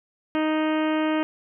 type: harmonic tone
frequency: 311.1 Hz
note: D#4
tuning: in tune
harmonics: 1 / 2 / 3 / 4 / 5 / 6 / 7 / 8 / 9 / 10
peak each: -22 / -28 / -32 / -34 / -36 / -38 / -39 / -40 / -41 / -42 dBFS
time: 0.35-1.23 s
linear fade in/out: 0 ms
effects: none